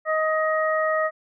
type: harmonic tone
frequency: 628 Hz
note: D#5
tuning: 16 cents sharp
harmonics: 1 / 2 / 3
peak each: -22 / -25 / -27 dBFS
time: 0.05-1.11 s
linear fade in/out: 50 ms
effects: none